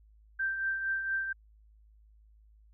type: tone with tremolo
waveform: sine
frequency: 1568 Hz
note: G6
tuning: in tune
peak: -27 dBFS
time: 0.39-1.33 s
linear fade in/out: 10 ms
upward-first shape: triangle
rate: 4.3 Hz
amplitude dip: 55%
effects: added 53 Hz sine -57 dBFS peak until 2.73 s